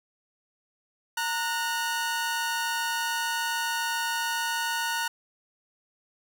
sawtooth tone pair together, 920 / 1462.6 Hz, A#5 / F#6, -23 / -20 cents, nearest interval minor sixth, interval 803 cents, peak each -26 dBFS, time 1.17-5.08 s, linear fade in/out 5 ms, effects none

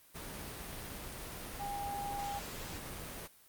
sine tone in noise, 807 Hz, G#5, 50 cents flat, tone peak -37 dBFS, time 1.59-2.4 s, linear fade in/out 20 ms, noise pink, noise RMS -44 dBFS, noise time 0.14-3.28 s, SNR +4 dB, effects white hiss -62 dBFS RMS until 3.48 s + Opus 32 kbps

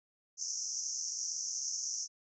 pink band-pass noise, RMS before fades -38 dBFS, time 0.37-2.08 s, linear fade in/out 50 ms, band 5500 to 6500 Hz, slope 96 dB/octave, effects none

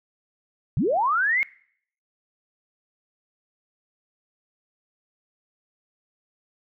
sine linear sweep, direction up, 98 to 2208 Hz, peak -19 dBFS, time 0.77-1.43 s, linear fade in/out 0 ms, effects noise-tail reverb RT60 0.6 s tail -22 dB re dry

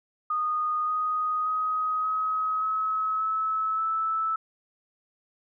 sine tone with pitch steps, 1233 / 1245.9 / 1258.9 / 1272.1 / 1285.4 / 1298.8 / 1312.4 Hz, D#6 / D#6 / D#6 / D#6 / E6 / E6 / E6, -16 / +2 / +20 / +38 / -44 / -26 / -8 cents, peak -24 dBFS, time 0.3-4.36 s, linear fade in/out 5 ms, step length 580 ms, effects none

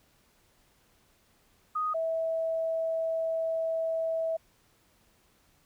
sine tone pair in turn, 1244.5 / 651.5 Hz, D#6 / E5, 0 / -20 cents, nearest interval major seventh, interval 1120 cents, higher first, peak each -27 dBFS, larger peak neither, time 1.75-1.94 / 1.94-4.37 s, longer second, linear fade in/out 10 ms, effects pink hiss -66 dBFS RMS until 5.65 s

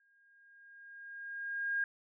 sine tone with exponential growth, 1620 Hz, G#6, 43 cents flat, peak -29 dBFS, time 0-1.84 s, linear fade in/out 2 ms, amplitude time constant 400 ms, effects none

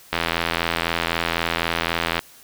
click train, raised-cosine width 0.3 ms, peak -4 dBFS, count 174, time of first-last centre 0.13-2.192 s, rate 83.9 Hz, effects white hiss -48 dBFS RMS until 2.43 s

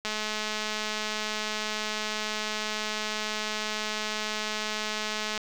click train, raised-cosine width 0.2 ms, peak -14 dBFS, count 1141, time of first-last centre 0.05-5.377 s, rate 214 Hz, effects 7-bit

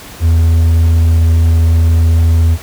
triangle tone, 82.41 Hz, E2, in tune, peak -4 dBFS, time 0.2-2.58 s, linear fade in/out 50 ms, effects pink hiss -32 dBFS RMS until 2.62 s

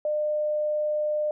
sine tone, 603 Hz, D5, 46 cents sharp, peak -23 dBFS, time 0.05-1.31 s, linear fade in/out 2 ms, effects none

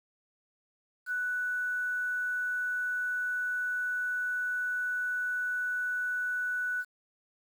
sine tone with quantisation, 1484 Hz, F#6, 5 cents sharp, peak -29 dBFS, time 1.06-6.85 s, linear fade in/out 50 ms, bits 9, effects none

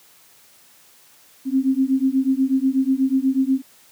sine beating tone pair, 261.6 / 269.8 Hz, C4 / C#4, 0 / -47 cents, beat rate 8.2 Hz, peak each -19 dBFS, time 1.45-3.62 s, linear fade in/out 50 ms, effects white hiss -52 dBFS RMS until 3.91 s + high-pass 100 Hz 12 dB/octave

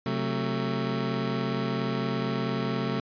25% pulse chord, F# diminished, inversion second, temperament just, 133.2 / 185 / 222 Hz, C3 / F#3 / A3, +31 / 0 / +16 cents, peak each -27 / -29 / -27 dBFS, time 0.06-3 s, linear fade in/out 2 ms, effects resampled to 11025 Hz

